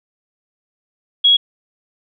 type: tone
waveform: sine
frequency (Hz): 3322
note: G#7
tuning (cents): 0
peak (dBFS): -8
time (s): 1.24-1.37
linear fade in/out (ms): 10
effects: none